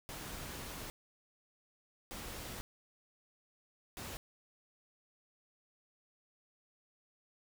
pink noise bursts at uneven times, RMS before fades -45 dBFS, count 3, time 0.09-0.9 / 2.11-2.61 / 3.97-4.17 s, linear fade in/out 0 ms, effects none

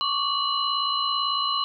sine tone cluster, 1104 / 1162 / 2935 / 4069 Hz, C#6 / D6 / F#7 / C8, -7 / -19 / -15 / -49 cents, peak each -28 dBFS, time 0.01-1.64 s, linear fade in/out 0 ms, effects none

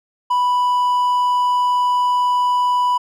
triangle tone, 987.8 Hz, B5, in tune, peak -12 dBFS, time 0.3-2.98 s, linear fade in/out 10 ms, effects none

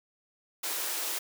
white high-pass noise, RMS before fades -33 dBFS, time 0.63-1.19 s, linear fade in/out 10 ms, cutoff 300 Hz, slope 96 dB/octave, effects none

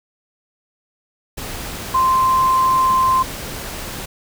sine tone in noise, 1043 Hz, C6, 6 cents flat, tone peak -12 dBFS, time 1.94-3.23 s, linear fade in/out 10 ms, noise pink, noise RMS -29 dBFS, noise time 1.37-4.06 s, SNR +14 dB, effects none

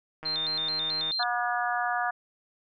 click train, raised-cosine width 0.5 ms, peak -26 dBFS, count 139, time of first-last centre 0.23-1.109 s, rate 157 Hz
sine tone with vibrato, 3881 Hz, B7, 31 cents flat, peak -27 dBFS, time 0.25-1.24 s, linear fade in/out 10 ms, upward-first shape square, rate 4.6 Hz, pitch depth 120 cents each way
harmonic tone, 241.4 Hz, B3, 39 cents flat, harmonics 3 / 4 / 5 / 6 / 7, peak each -29 / -35 / -33 / -33 / -33 dBFS, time 1.19-2.11 s, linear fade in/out 10 ms
effects none

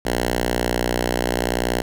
5% pulse tone with notch filter, 60.5 Hz, B1, 35 cents flat, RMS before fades -22 dBFS, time 0.05-1.82 s, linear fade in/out 5 ms, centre 140 Hz, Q 1.3, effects none

